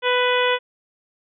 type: harmonic tone with a mistuned harmonic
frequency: 496.3 Hz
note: B4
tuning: 8 cents sharp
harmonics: 1 / 2 / 3 / 4 / 5 / 6 / 7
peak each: -20 / -23 / -25 / -26 / -27 / -28 / -28 dBFS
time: 0.02-0.59 s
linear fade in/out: 50 ms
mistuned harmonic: 7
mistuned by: -25 cents
effects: none